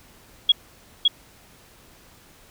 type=tone with echo; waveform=sine; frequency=3322 Hz; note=G#7; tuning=in tune; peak=-11 dBFS; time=0.49-0.52 s; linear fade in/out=5 ms; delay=560 ms; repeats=1; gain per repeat=-2 dB; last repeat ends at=1.08 s; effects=pink hiss -52 dBFS RMS until 2.5 s